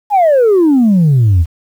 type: exponential sweep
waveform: sine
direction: down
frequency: 856 to 77.1 Hz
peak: -4 dBFS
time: 0.1-1.46 s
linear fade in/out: 50 ms
effects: tanh soft clip ceiling -4 dBFS + 7-bit